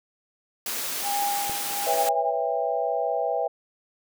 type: high-pass noise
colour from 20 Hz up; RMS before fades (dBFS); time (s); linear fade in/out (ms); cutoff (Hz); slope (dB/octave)
white; -30; 0.66-2.09; 2; 210; 12
type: tone with tremolo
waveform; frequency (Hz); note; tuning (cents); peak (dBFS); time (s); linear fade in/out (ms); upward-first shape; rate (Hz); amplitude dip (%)
sine; 810; G#5; -43; -23; 1.02-2.35; 50; triangle; 1.2; 85
type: click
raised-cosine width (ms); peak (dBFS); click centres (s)
2; -23; 1.496
type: chord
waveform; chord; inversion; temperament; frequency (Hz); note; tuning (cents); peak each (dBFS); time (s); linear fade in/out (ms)
sine; C# half-diminished seventh; third; equal with one note detuned; 493.9 / 554.4 / 659.3 / 799.1; B4 / C#5 / E5 / G5; 0 / 0 / 0 / +33; -29 / -31 / -27 / -28; 1.86-3.48; 10
effects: none